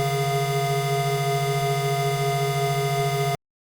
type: tone cluster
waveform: square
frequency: 138.6 / 152.6 / 410.5 / 696 Hz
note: C#3 / D#3 / G#4 / F5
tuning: 0 / -33 / -20 / -6 cents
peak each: -26 / -31 / -28 / -27 dBFS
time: 0-3.35 s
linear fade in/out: 0 ms
effects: Opus 48 kbps